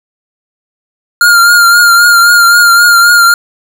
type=tone with vibrato; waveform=square; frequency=1406 Hz; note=F6; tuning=11 cents sharp; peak=-3 dBFS; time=1.21-3.34 s; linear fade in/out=2 ms; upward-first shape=triangle; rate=3.8 Hz; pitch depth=40 cents each way; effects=none